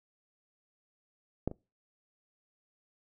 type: clicks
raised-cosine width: 2 ms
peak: -16 / -28 dBFS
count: 2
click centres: 1.476 / 1.514 s
effects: noise-tail reverb RT60 0.3 s tail -25 dB re dry